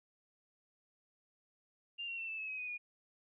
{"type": "tone with pitch steps", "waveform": "sine", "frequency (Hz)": [2794, 2741, 2689, 2639, 2589, 2540, 2492, 2445], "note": ["F7", "F7", "E7", "E7", "E7", "D#7", "D#7", "D#7"], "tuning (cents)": [0, -33, 34, 1, -32, 35, 2, -31], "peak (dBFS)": -39, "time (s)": [1.98, 2.78], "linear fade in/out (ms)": 20, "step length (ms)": 100, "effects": []}